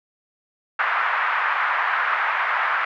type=band-pass noise; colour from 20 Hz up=pink; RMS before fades=-22 dBFS; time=0.79-2.85 s; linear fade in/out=5 ms; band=1000 to 1900 Hz; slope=24 dB/octave; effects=none